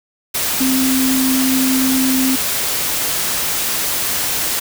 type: tone in noise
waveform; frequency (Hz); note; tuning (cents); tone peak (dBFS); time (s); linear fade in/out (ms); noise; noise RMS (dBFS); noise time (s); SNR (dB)
sine; 261.6; C4; 0; -14; 0.6-2.36; 10; white; -19; 0.34-4.6; +2
effects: none